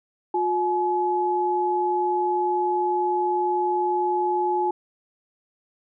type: tone pair together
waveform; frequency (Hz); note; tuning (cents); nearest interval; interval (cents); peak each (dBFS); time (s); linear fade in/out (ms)
sine; 357.8 / 851; F4 / G#5; +42 / +42; octave + minor third; 1500; -24 / -22; 0.34-4.71; 5
effects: none